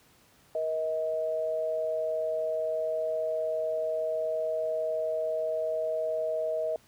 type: tone pair together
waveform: sine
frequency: 475.7 / 635 Hz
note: A#4 / D#5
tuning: +35 / +35 cents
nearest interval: perfect fourth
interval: 500 cents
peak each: -34 / -28 dBFS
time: 0.55-6.76 s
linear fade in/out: 2 ms
effects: pink hiss -61 dBFS RMS until 6.87 s + high-pass 60 Hz 12 dB/octave